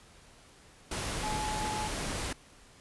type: tone in noise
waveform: sine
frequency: 853 Hz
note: G#5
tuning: 46 cents sharp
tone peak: -34 dBFS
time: 1.23-1.88 s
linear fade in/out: 5 ms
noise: pink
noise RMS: -35 dBFS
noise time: 0.91-2.33 s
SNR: -2 dB
effects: pink hiss -57 dBFS RMS until 2.8 s + resampled to 24000 Hz